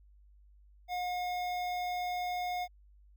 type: tone with notch filter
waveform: square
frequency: 719 Hz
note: F#5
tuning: 50 cents flat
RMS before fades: -35 dBFS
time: 0.88-2.68 s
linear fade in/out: 50 ms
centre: 9300 Hz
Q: 0.67
effects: added 50 Hz sine -57 dBFS peak until 3.16 s